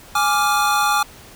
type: chord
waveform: square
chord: D diminished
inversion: second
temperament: equal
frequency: 830.6 / 1174.7 / 1396.9 Hz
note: Ab5 / D6 / F6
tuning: 0 / 0 / 0 cents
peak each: -20 / -20 / -22 dBFS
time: 0.15-1.03 s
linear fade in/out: 5 ms
effects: pink hiss -43 dBFS RMS until 1.35 s